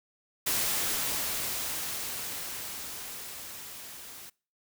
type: noise with level ramp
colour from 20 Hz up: white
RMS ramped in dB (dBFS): -28 to -46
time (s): 0.46-4.3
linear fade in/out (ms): 10
effects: noise-tail reverb RT60 0.4 s tail -25 dB re dry